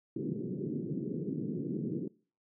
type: band-pass noise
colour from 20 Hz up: pink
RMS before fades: -36 dBFS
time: 0.16-2.08 s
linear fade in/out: 5 ms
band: 140 to 400 Hz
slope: 48 dB/octave
effects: noise-tail reverb RT60 0.4 s tail -22 dB re dry